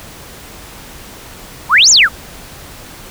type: exponential two-way sweep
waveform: sine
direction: up then down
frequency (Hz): 876 to 7480 to 1130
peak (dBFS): -4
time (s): 1.69-2.09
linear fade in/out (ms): 50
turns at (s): 1.9
effects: pink hiss -34 dBFS RMS until 3.1 s